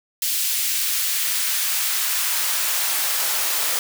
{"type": "noise with high-pass filter sweep", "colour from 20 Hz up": "white", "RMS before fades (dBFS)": -22, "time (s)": [0.22, 3.79], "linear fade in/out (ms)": 2, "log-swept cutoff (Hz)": [2900, 500], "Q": 0.79, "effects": []}